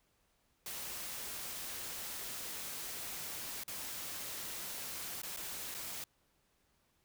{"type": "noise with dropouts", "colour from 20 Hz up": "white", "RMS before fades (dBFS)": -43, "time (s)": [0.66, 6.04], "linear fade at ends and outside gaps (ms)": 2, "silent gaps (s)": [[3.636, 3.679], [5.218, 5.232], [5.364, 5.371], [5.743, 5.747]], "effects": ["pink hiss -75 dBFS RMS until 7.04 s"]}